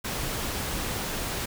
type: noise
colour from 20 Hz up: pink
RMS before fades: -31 dBFS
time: 0.04-1.46 s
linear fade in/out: 10 ms
effects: none